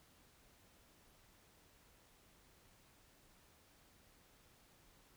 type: silence
effects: pink hiss -68 dBFS RMS until 5.16 s